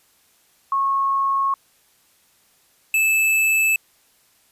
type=tone pair in turn; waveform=sine / square; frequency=1094 / 2622 Hz; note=C#6 / E7; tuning=-23 / -10 cents; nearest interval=octave + minor third; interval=1513 cents; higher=second; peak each=-17 / -16 dBFS; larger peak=second; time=0.72-1.54 / 2.94-3.76 s; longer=neither; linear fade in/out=2 ms; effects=white hiss -59 dBFS RMS until 4.51 s + resampled to 32000 Hz